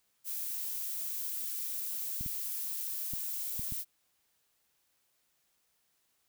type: noise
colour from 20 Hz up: violet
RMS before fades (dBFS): -37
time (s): 0.24-3.85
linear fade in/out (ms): 50
type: clicks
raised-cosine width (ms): 5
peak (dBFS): -29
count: 5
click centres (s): 2.21 / 2.262 / 3.136 / 3.595 / 3.723
effects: white hiss -75 dBFS RMS until 6.28 s